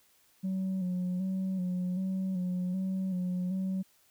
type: tone with vibrato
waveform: sine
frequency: 185 Hz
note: F#3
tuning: in tune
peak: -27 dBFS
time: 0.43-3.83 s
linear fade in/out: 20 ms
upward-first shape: square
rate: 1.3 Hz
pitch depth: 39 cents each way
effects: tanh soft clip ceiling -28 dBFS + white hiss -66 dBFS RMS until 4.1 s